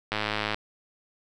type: click train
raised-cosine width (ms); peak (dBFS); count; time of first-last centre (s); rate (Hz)
0.3; -11; 46; 0.12-0.545; 106
effects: none